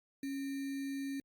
sine tone with sample-and-hold, 275.2 Hz, C#4, 12 cents flat, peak -36 dBFS, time 0.23-1.2 s, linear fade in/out 2 ms, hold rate 2100 Hz, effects Opus 48 kbps

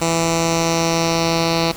10% pulse tone with low-pass filter sweep, 165.8 Hz, E3, 10 cents sharp, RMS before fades -18 dBFS, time 0.01-1.72 s, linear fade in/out 10 ms, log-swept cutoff 7500 to 4600 Hz, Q 3.1, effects pink hiss -34 dBFS RMS until 1.76 s

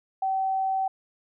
sine tone, 767 Hz, G5, 38 cents flat, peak -23 dBFS, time 0.22-0.88 s, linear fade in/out 5 ms, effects none

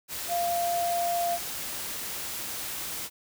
sine tone in noise, 693 Hz, F5, 14 cents flat, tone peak -25 dBFS, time 0.28-1.39 s, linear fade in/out 50 ms, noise white, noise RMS -35 dBFS, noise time 0.08-3.1 s, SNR +7 dB, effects none

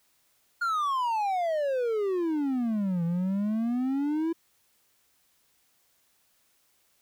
triangle exponential two-way sweep, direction down then up, 1432 to 166.2 to 336.2 Hz, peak -23 dBFS, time 0.61-4.33 s, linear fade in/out 10 ms, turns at 3.04 s, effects white hiss -68 dBFS RMS until 7.01 s

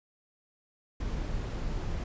brown noise, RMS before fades -33 dBFS, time 1-2.04 s, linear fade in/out 5 ms, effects resampled to 16000 Hz

